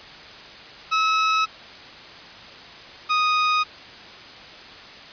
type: tone pair in turn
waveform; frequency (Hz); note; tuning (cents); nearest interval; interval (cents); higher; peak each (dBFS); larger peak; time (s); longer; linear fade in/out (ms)
sawtooth; 1292 / 1244.2; E6 / D#6; -35 / 0; minor second; 65; first; -14; neither; 0.91-1.46 / 3.09-3.64; neither; 20
effects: white hiss -41 dBFS RMS until 5.12 s + resampled to 11025 Hz